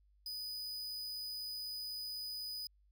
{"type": "tone", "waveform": "45% pulse", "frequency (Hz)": 4978, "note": "D#8", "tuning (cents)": 0, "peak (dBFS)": -40, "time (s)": [0.26, 2.67], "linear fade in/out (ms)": 2, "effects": ["added 50 Hz sine -66 dBFS peak until 2.91 s"]}